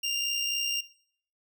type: tone with amplitude modulation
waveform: 25% pulse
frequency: 2794 Hz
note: F7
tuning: in tune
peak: -22 dBFS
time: 0.03-0.81 s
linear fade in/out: 10 ms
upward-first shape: sine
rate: 63.7 Hz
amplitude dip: 40%
effects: noise-tail reverb RT60 0.6 s tail -18 dB re dry